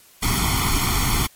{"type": "noise with comb filter", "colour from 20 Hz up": "pink", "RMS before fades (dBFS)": -20, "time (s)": [0.22, 1.27], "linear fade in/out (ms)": 10, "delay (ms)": 0.91, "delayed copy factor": 0.95, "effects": ["white hiss -51 dBFS RMS until 1.35 s", "MP3 64 kbps"]}